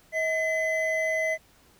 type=tone pair together; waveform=triangle; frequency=638 / 2026 Hz; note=D#5 / B6; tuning=+43 / +44 cents; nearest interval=octave + minor sixth; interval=2001 cents; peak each=-25 dBFS; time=0.12-1.38 s; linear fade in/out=50 ms; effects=pink hiss -59 dBFS RMS until 1.79 s